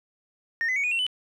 sine tone with pitch steps, 1837 / 2027 / 2236 / 2466 / 2721 / 3002 Hz, A#6 / B6 / C#7 / D#7 / F7 / F#7, -26 / +45 / +14 / -16 / -46 / +24 cents, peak -21 dBFS, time 0.61-1.066 s, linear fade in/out 0 ms, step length 76 ms, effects tanh soft clip ceiling -21 dBFS + 10-bit

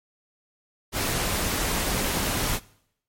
pink noise with amplitude modulation, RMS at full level -24 dBFS, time 0.92-2.6 s, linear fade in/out 50 ms, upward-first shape sine, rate 230 Hz, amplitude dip 40%, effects noise-tail reverb RT60 0.7 s tail -21 dB re dry + MP3 64 kbps

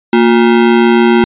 square ring-modulated tone, 293.7 Hz, D4, in tune, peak -3 dBFS, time 0.13-1.24 s, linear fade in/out 0 ms, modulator 63.3 Hz, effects resampled to 8000 Hz

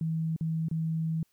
sine tone with dropouts, 161.3 Hz, E3, 37 cents flat, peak -27 dBFS, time 0.01-1.23 s, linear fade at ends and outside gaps 2 ms, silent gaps 0.363-0.409 / 0.685-0.712 s, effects white hiss -72 dBFS RMS until 1.32 s

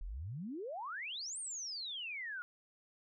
sine exponential two-way sweep, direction up then down, 35 to 9100 to 1401 Hz, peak -40 dBFS, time 0.01-2.42 s, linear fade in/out 0 ms, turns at 1.39 s, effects none

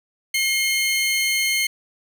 sawtooth tone pair together, 2148 / 3076 Hz, C7 / G7, +45 / -33 cents, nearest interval tritone, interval 622 cents, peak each -16 / -23 dBFS, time 0.34-1.67 s, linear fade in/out 5 ms, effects none

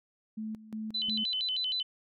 sine tone with tremolo, 217.7 Hz, A3, 18 cents flat, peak -34 dBFS, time 0.37-1.24 s, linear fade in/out 10 ms, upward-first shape square, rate 2.8 Hz, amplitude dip 80%
sine tone with vibrato, 3486 Hz, A7, 17 cents flat, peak -29 dBFS, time 0.94-1.83 s, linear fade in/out 10 ms, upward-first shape square, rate 6.4 Hz, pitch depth 240 cents each way
effects none

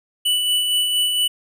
square tone with tremolo, 2968 Hz, F#7, 5 cents sharp, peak -16 dBFS, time 0.25-1.28 s, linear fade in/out 10 ms, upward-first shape sine, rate 4.3 Hz, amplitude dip 35%, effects none

